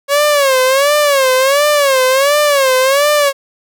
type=tone with vibrato; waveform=sawtooth; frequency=553 Hz; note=C#5; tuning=4 cents flat; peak=-5 dBFS; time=0.08-3.33 s; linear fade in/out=50 ms; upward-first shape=sine; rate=1.4 Hz; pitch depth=130 cents each way; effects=none